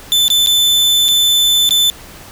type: tone with dropouts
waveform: 40% pulse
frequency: 3520 Hz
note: A7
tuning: in tune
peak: -8 dBFS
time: 0.12-1.9 s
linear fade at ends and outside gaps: 0 ms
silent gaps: 0.281-0.302 / 0.462-0.471 / 1.083-1.087 / 1.691-1.708 s
effects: pink hiss -36 dBFS RMS until 2.31 s